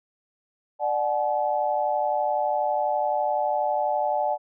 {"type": "tone cluster", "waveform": "sine", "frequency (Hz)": [593, 744, 856], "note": ["D5", "F#5", "A5"], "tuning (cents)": [17, 9, -48], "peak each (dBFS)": -26, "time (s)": [0.79, 4.38], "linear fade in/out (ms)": 50, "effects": []}